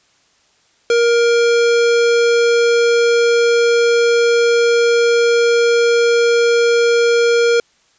square tone, 470 Hz, A#4, 14 cents sharp, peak -11 dBFS, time 0.9-7.6 s, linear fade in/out 2 ms, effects white hiss -56 dBFS RMS until 7.98 s + resampled to 16000 Hz

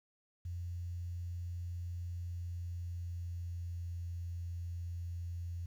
sine tone with pitch glide, 87.31 to 86.31 Hz, F2 to F2, 0 to -20 cents, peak -38 dBFS, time 0.45-5.66 s, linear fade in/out 5 ms, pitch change -20 cents, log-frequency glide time 2.06-3.99 s, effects 11-bit

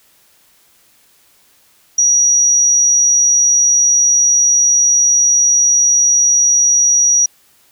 sine tone, 5780 Hz, F#8, 41 cents flat, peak -8 dBFS, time 1.98-7.26 s, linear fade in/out 5 ms, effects white hiss -52 dBFS RMS until 7.71 s

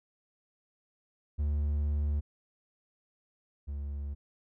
triangle tone pair in turn, 73.5 / 71.24 Hz, D2 / C#2, +2 / +48 cents, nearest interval minor second, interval 54 cents, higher first, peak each -25 / -32 dBFS, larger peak first, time 1.38-2.21 / 3.67-4.15 s, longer first, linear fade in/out 20 ms, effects none

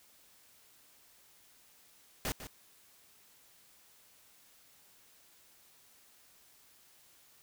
pink noise with echo, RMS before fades -35 dBFS, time 2.25-2.32 s, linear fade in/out 0 ms, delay 150 ms, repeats 1, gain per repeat -11 dB, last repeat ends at 2.47 s, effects white hiss -63 dBFS RMS until 7.42 s

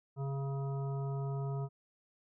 harmonic tone with a mistuned harmonic, 137.4 Hz, C#3, 15 cents flat, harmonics 1 / 3 / 5 / 7 / 9, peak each -34 / -44 / -48 / -51 / -53 dBFS, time 0.16-1.69 s, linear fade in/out 50 ms, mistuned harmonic 9, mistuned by +31 cents, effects none

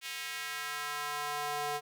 square tone with high-pass filter sweep, 146.83 Hz, D3, in tune, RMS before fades -37 dBFS, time 0.01-1.81 s, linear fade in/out 50 ms, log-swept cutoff 2500 to 610 Hz, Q 1.5, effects none

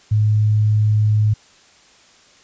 sine tone, 106.6 Hz, G#2, 46 cents sharp, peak -12 dBFS, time 0.11-1.34 s, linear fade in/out 10 ms, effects white hiss -50 dBFS RMS until 2.43 s + resampled to 16000 Hz

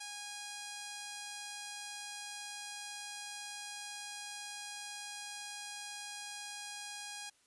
5% pulse tone, 822 Hz, G#5, 18 cents flat, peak -31 dBFS, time 0-7.3 s, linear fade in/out 10 ms, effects white hiss -70 dBFS RMS until 7.46 s + resampled to 24000 Hz

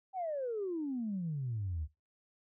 sine exponential sweep, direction down, 784 to 71.4 Hz, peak -33 dBFS, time 0.13-1.88 s, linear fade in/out 50 ms, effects noise-tail reverb RT60 0.3 s tail -23 dB re dry + tanh soft clip ceiling -29 dBFS

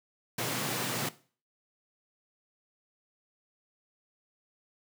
pink high-pass noise, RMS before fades -33 dBFS, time 0.38-1.09 s, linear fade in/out 5 ms, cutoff 110 Hz, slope 96 dB/octave, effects noise-tail reverb RT60 0.4 s tail -17 dB re dry

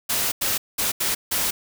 white noise bursts at uneven times, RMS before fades -23 dBFS, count 5, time 0.09-0.32 / 0.41-0.58 / 0.78-0.92 / 1-1.15 / 1.31-1.51 s, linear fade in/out 10 ms, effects none

